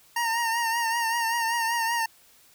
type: tone with vibrato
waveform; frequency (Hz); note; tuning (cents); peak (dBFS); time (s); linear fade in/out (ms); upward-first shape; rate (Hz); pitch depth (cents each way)
25% pulse; 924; A#5; -16; -20; 0.16-2.06; 5; triangle; 5.2; 55
effects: white hiss -57 dBFS RMS until 2.54 s